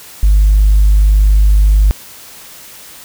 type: tone with tanh clipping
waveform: triangle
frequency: 50.8 Hz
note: G#1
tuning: 38 cents flat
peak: -5 dBFS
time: 0.23-1.91 s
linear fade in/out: 0 ms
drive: 5 dB
effects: white hiss -35 dBFS RMS until 3.04 s